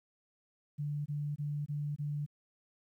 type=tone bursts; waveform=sine; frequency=146.7 Hz; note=D3; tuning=2 cents flat; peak=-33 dBFS; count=5; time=0.78-2.264 s; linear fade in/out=20 ms; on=280 ms; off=21 ms; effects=12-bit